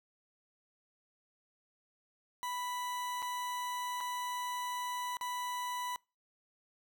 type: tone with dropouts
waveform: 40% pulse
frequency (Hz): 987.8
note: B5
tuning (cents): 0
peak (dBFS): -35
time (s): 2.43-5.96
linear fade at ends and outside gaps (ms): 0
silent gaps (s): 3.221-3.226 / 4.005-4.009 / 5.169-5.211
effects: noise-tail reverb RT60 0.3 s tail -26 dB re dry